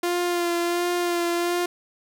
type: tone with vibrato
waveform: sawtooth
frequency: 347.9 Hz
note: F4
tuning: 7 cents flat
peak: -18 dBFS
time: 0.03-1.66 s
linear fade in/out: 5 ms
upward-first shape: sine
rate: 1.4 Hz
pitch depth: 22 cents each way
effects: none